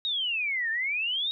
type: exponential two-way sweep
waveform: sine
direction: down then up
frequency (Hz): 3814 to 1760 to 3814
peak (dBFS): -26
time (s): 0.05-1.31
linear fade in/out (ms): 0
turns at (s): 0.7
effects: none